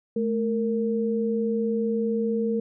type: tone pair together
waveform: sine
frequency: 217 / 461.6 Hz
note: A3 / A#4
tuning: -24 / -17 cents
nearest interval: octave + minor second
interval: 1307 cents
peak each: -25 dBFS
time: 0.16-2.6 s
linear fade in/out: 5 ms
effects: none

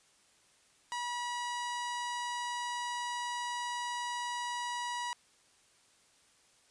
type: tone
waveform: sawtooth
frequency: 968 Hz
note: B5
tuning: 35 cents flat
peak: -31 dBFS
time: 0.92-5.13 s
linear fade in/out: 0 ms
effects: white hiss -66 dBFS RMS until 6.7 s + resampled to 22050 Hz

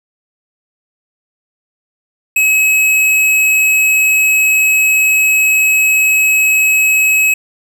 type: tone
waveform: square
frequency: 2563 Hz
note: E7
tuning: 49 cents flat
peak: -9 dBFS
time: 2.36-7.34 s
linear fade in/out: 5 ms
effects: none

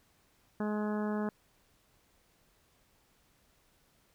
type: harmonic tone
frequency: 210.8 Hz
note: G#3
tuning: 26 cents sharp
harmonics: 1 / 2 / 3 / 4 / 5 / 6 / 7 / 8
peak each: -32 / -38 / -42 / -44 / -46 / -48 / -49 / -50 dBFS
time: 0.6-1.29 s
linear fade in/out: 2 ms
effects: pink hiss -69 dBFS RMS until 4.14 s

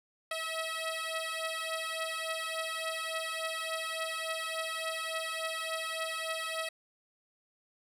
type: beating tone pair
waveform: 10% pulse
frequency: 644 / 647.5 Hz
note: E5 / E5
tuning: -41 / -31 cents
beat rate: 3.5 Hz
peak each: -29 / -28 dBFS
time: 0.31-6.69 s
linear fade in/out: 5 ms
effects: resampled to 32000 Hz

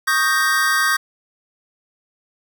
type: chord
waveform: square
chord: Eb dominant seventh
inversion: third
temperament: equal with one note detuned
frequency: 1108.7 / 1238.1 / 1568 / 1864.7 Hz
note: Db6 / Eb6 / G6 / Bb6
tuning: 0 / -9 / 0 / 0 cents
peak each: -25 / -23 / -19 / -22 dBFS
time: 0.07-0.97 s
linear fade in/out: 10 ms
effects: none

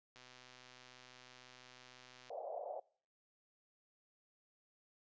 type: click train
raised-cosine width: 0.2 ms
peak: -40 dBFS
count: 270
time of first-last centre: 0.16-2.295 s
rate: 126 Hz
type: band-pass noise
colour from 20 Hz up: pink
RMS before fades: -45 dBFS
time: 2.3-2.8 s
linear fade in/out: 5 ms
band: 540 to 720 Hz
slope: 48 dB/octave
effects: noise-tail reverb RT60 0.5 s tail -24 dB re dry + resampled to 16000 Hz

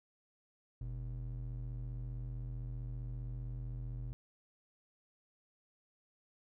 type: ring-modulated tone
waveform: triangle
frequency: 85 Hz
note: F2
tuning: 46 cents flat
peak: -34 dBFS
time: 0.81-4.13 s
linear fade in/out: 0 ms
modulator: 37.7 Hz
effects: none

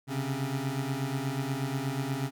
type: beating tone pair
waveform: 25% pulse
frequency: 131.4 / 139.7 Hz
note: C3 / C#3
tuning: +8 / +14 cents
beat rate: 8.3 Hz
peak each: -29 dBFS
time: 0.07-2.31 s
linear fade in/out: 50 ms
effects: none

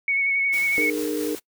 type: tone with vibrato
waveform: sine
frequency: 2217 Hz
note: C#7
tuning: in tune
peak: -19 dBFS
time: 0.08-0.9 s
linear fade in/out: 2 ms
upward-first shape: sine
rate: 11 Hz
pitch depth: 21 cents each way
type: noise with tremolo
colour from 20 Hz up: white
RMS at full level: -35 dBFS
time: 0.52-1.4 s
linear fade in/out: 20 ms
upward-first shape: sine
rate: 4.5 Hz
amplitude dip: 30%
type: chord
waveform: sine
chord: D# suspended fourth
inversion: none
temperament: equal with one note detuned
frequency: 304 / 415.3 / 466.2 Hz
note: D#4 / G#4 / A#4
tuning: -40 / 0 / 0 cents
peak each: -26 / -29 / -28 dBFS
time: 0.78-1.35 s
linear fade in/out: 0 ms
effects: noise-tail reverb RT60 0.1 s tail -23 dB re dry

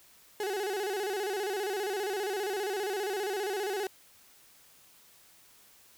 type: tone with vibrato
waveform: 35% pulse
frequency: 398.3 Hz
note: G4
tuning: 28 cents sharp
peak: -29 dBFS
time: 0.4-3.87 s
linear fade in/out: 2 ms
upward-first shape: square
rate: 15 Hz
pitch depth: 95 cents each way
effects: white hiss -59 dBFS RMS until 5.97 s

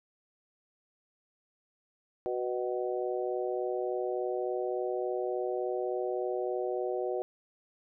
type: harmonic tone with a mistuned harmonic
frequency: 123.47 Hz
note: B2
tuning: in tune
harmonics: 3 / 4 / 5 / 6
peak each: -33 / -35 / -37 / -39 dBFS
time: 2.26-7.22 s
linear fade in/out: 0 ms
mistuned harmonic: 6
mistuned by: +21 cents
effects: none

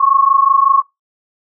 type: tone pair together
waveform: sine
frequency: 1085.6 / 1111 Hz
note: C#6 / C#6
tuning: -36 / +4 cents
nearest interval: unison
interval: 40 cents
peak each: -11 dBFS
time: 0-0.82 s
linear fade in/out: 10 ms
effects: noise-tail reverb RT60 0.2 s tail -22 dB re dry

